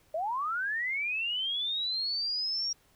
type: linear sweep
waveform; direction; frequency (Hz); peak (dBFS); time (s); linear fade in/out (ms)
sine; up; 601 to 5640; -29; 0.14-2.73; 5
effects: pink hiss -65 dBFS RMS until 2.95 s

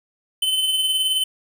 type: tone with tremolo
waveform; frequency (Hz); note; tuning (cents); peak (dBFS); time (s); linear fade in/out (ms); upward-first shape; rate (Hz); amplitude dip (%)
square; 3052; G7; -47; -17; 0.42-1.24; 5; sine; 19; 40
effects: 8-bit

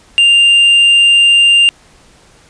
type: tone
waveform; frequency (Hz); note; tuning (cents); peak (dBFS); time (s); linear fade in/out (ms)
triangle; 2794; F7; 0; -3; 0.18-1.69; 0
effects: pink hiss -45 dBFS RMS until 2.49 s + resampled to 22050 Hz

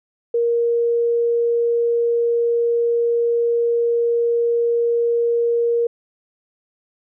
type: tone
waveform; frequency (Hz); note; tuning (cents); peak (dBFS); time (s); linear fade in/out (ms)
sine; 469.7; A#4; +13; -15; 0.34-5.87; 5
effects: none

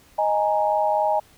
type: chord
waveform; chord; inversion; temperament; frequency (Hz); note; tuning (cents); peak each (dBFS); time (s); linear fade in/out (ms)
sine; D# suspended fourth; none; just; 622.3 / 829.7 / 933.4; D#5 / G#5 / A#5; 0 / -2 / +2; -22 / -21 / -26; 0.18-1.2; 10
effects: pink hiss -54 dBFS RMS until 1.37 s

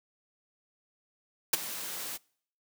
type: noise with ADSR envelope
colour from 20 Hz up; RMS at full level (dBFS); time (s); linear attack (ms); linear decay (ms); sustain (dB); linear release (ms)
white; -21; 1.53-2.18; 6; 18; -17; 25
effects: noise-tail reverb RT60 0.6 s tail -26 dB re dry + high-pass 150 Hz 12 dB/octave

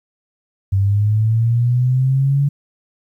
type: linear sweep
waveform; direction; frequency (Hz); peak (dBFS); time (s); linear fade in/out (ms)
sine; up; 96 to 142.9; -12; 0.72-2.49; 10
effects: 9-bit

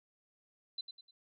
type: tone with echo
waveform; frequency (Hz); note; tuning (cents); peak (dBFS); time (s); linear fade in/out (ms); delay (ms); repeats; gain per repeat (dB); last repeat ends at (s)
sine; 4037; B7; +37; -36; 0.78-0.81; 5; 100; 3; -8; 1.11
effects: none

